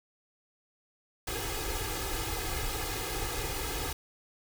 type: noise with comb filter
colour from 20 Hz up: pink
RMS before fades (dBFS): -34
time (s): 1.27-3.93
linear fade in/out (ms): 5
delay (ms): 2.4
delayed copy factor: +1
effects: none